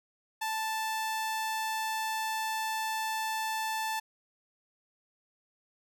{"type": "tone", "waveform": "sawtooth", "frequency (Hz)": 880, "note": "A5", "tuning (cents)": 0, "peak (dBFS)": -27, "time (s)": [0.41, 4], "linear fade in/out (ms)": 10, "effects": []}